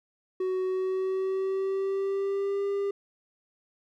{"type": "tone with pitch glide", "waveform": "triangle", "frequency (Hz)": [372.7, 399.4], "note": ["F#4", "G4"], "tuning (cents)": [13, 32], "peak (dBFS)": -24, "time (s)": [0.4, 2.91], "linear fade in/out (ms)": 5, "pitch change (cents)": 119, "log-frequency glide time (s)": [0.64, 2.65], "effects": []}